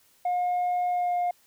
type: tone with pitch glide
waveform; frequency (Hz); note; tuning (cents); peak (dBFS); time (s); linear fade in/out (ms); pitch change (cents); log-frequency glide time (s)
sine; 716 to 709.4; F5 to F5; +43 to +27; -21; 0.25-1.31; 5; -16; 0.89-1.14
effects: tanh soft clip ceiling -22 dBFS + white hiss -62 dBFS RMS until 1.46 s